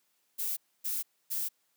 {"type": "noise bursts", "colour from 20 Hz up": "violet", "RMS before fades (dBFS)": -33, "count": 3, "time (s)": [0.38, 1.49], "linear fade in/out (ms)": 20, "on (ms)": 190, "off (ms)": 270, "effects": ["white hiss -74 dBFS RMS until 1.76 s", "high-pass 150 Hz 12 dB/octave"]}